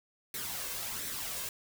white noise with flanger, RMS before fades -38 dBFS, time 0.34-1.49 s, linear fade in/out 2 ms, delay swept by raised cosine 0.51 to 1.91 ms, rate 1.4 Hz, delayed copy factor +0.5, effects none

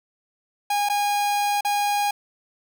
45% pulse tone with dropouts, 819 Hz, G#5, 24 cents flat, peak -20 dBFS, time 0.7-2.11 s, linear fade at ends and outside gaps 5 ms, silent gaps 0.889-0.897 / 1.609-1.648 s, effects none

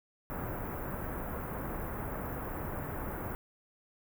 pink band-stop noise, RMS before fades -38 dBFS, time 0.3-3.35 s, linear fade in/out 0 ms, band 1600 to 15000 Hz, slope 24 dB/octave, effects none

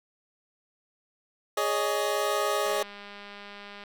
25% pulse chord, Ab suspended fourth, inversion none, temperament equal with one note detuned, 415.3 / 562.1 / 622.3 Hz, Ab4 / Db5 / Eb5, 0 / +24 / 0 cents, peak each -26 dBFS, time 1.57-2.83 s, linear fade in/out 5 ms
click train, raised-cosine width 0.3 ms, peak -28 dBFS, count 240, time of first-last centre 2.66-3.837 s, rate 203 Hz
effects none

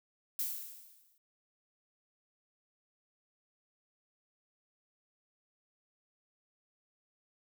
violet noise with exponential decay, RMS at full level -33 dBFS, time 0.39-1.18 s, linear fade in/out 2 ms, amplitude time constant 170 ms, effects none

